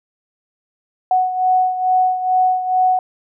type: beating tone pair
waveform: sine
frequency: 740 / 742.3 Hz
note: F#5 / F#5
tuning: 0 / +5 cents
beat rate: 2.3 Hz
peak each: -14 / -20 dBFS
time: 1.11-2.99 s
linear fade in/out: 2 ms
effects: none